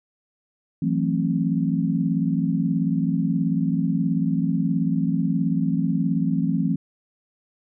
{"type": "chord", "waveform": "sine", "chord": "F# half-diminished seventh", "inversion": "third", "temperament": "just", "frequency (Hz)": [166.5, 185, 222, 266.4], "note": ["E3", "F#3", "A3", "C4"], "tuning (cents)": [18, 0, 16, 31], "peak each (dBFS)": [-23, -26, -26, -25], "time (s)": [0.82, 6.76], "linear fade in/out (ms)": 5, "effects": []}